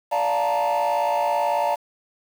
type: chord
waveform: triangle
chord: Bb major seventh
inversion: first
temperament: just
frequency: 582.7 / 699.2 / 874.1 / 932.3 Hz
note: D5 / F5 / A5 / Bb5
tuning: -14 / +2 / -12 / 0 cents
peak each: -22 dBFS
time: 0.11-1.76 s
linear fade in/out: 20 ms
effects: tanh soft clip ceiling -13 dBFS + 7-bit